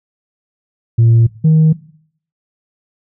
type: tone pair in turn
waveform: sine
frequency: 115.3 / 157.59 Hz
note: A#2 / D#3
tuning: -19 / +22 cents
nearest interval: perfect fourth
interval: 541 cents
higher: second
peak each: -4 dBFS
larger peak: neither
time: 0.98-1.27 / 1.44-1.73 s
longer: neither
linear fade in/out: 10 ms
effects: noise-tail reverb RT60 0.6 s tail -19 dB re dry + tanh soft clip ceiling -4 dBFS